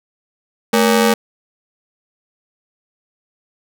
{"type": "ring-modulated tone", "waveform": "sawtooth", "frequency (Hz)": 345.1, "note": "F4", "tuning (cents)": -21, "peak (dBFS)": -4, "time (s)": [0.73, 1.14], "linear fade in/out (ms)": 5, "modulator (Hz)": 126, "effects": []}